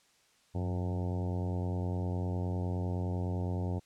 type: harmonic tone with a mistuned harmonic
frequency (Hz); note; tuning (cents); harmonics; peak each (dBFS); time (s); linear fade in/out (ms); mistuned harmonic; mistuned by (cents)
89.8; F2; +49; 1 / 2 / 3 / 4 / 5 / 6 / 7 / 8 / 9 / 10; -32 / -38 / -42 / -44 / -46 / -48 / -49 / -50 / -51 / -52; 0.54-3.8; 20; 1; +71
effects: white hiss -67 dBFS RMS until 3.85 s + low-pass 8000 Hz 12 dB/octave